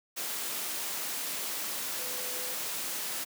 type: tone in noise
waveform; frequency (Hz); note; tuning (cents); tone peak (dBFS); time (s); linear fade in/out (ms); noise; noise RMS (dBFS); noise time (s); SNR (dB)
sine; 502; B4; +28; -45; 1.98-2.55; 20; white; -35; 0.16-3.25; -13
effects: high-pass 200 Hz 12 dB/octave